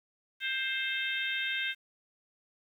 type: harmonic tone with a mistuned harmonic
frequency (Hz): 527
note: C5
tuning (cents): +12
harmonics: 3 / 4 / 5 / 6 / 7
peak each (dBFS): -35 / -36 / -37 / -38 / -38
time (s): 0.4-1.75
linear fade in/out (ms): 50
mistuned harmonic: 7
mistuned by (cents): -18
effects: 10-bit